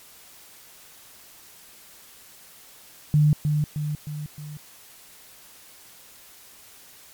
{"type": "tone with echo", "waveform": "sine", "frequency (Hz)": 150, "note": "D3", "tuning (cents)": 37, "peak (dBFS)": -14, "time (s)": [3.14, 3.33], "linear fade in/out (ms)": 0, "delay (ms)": 310, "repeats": 4, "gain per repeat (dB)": -5, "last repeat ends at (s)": 4.57, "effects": ["white hiss -49 dBFS RMS until 7.13 s", "MP3 96 kbps"]}